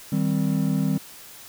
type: chord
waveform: triangle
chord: C minor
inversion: first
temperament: just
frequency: 156.98 / 196.22 / 261.6 Hz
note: Eb3 / G3 / C4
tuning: +16 / +2 / 0 cents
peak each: -22 / -22 / -24 dBFS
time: 0.12-0.98 s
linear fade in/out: 5 ms
effects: white hiss -44 dBFS RMS until 1.48 s